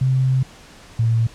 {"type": "tone pair in turn", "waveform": "sine", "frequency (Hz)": [130.81, 114.17], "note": ["C3", "A#2"], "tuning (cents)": [0, -36], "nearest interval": "major second", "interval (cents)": 236, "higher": "first", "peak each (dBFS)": -14, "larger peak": "neither", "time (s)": [[0.01, 0.43], [0.99, 1.27]], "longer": "first", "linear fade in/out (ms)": 5, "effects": ["pink hiss -44 dBFS RMS until 1.34 s", "low-pass 8000 Hz 12 dB/octave"]}